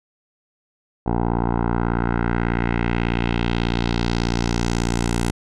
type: tone with low-pass filter sweep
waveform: 10% pulse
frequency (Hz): 58.27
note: A#1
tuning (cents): 0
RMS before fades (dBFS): -21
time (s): 1.06-5.31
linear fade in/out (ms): 5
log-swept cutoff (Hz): 800 to 9300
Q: 1.9
effects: none